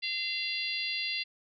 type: harmonic tone with a mistuned harmonic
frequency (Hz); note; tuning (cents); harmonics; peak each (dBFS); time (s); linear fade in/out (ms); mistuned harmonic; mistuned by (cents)
687; F5; -29; 3 / 4 / 5 / 6 / 7; -38 / -35 / -39 / -38 / -37; 0.02-1.24; 20; 7; -29
effects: none